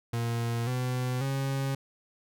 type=tone with pitch steps; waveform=40% pulse; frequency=117.1 / 126.23 / 136.08 Hz; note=A#2 / B2 / C#3; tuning=+8 / +38 / -32 cents; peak=-27 dBFS; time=0.13-1.75 s; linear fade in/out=5 ms; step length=540 ms; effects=none